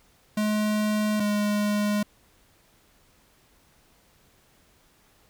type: tone pair in turn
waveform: square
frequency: 212.1 / 207.6 Hz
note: G#3 / G#3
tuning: +37 / 0 cents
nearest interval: unison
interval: 37 cents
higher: first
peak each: -23 dBFS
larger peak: neither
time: 0.37-1.2 / 1.2-2.03 s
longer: neither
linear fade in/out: 5 ms
effects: pink hiss -61 dBFS RMS until 5.29 s